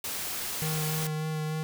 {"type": "noise", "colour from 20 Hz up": "white", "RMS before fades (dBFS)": -34, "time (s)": [0.04, 1.07], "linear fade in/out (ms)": 2}
{"type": "tone with vibrato", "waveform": "square", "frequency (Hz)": 155.6, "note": "D#3", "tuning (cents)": 0, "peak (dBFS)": -30, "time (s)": [0.62, 1.63], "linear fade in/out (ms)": 0, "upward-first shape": "sine", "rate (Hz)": 3.4, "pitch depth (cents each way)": 15}
{"effects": []}